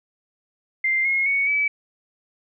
sine tone with pitch steps, 2093 / 2158 / 2225 / 2294 Hz, C7 / C#7 / C#7 / D7, 0 / -47 / +6 / -41 cents, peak -18 dBFS, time 0.84-1.68 s, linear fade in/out 5 ms, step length 210 ms, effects none

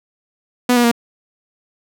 sawtooth tone with pitch steps, 246.9 / 240.8 / 234.9 Hz, B3 / B3 / A#3, 0 / -44 / +13 cents, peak -7 dBFS, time 0.69-0.915 s, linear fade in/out 5 ms, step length 75 ms, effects none

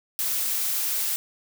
blue noise, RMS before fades -26 dBFS, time 0.19-1.16 s, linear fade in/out 0 ms, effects none

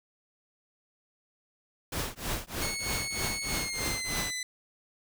pink noise with tremolo, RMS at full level -31 dBFS, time 1.92-4.31 s, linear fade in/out 5 ms, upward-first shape triangle, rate 3.2 Hz, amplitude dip 100%
15% pulse tone with pitch glide, 2200 to 2006 Hz, C#7 to B6, -14 to +26 cents, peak -26 dBFS, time 2.62-4.43 s, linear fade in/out 2 ms, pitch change -160 cents, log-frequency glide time 3.47-4.23 s
effects none

